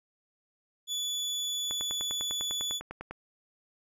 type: tone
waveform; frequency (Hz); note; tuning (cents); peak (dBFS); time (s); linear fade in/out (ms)
30% pulse; 3444; A7; -38; -28; 0.87-2.81; 50
type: click train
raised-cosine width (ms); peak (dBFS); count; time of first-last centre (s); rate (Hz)
0.5; -24; 15; 1.71-3.11; 10
effects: resampled to 32000 Hz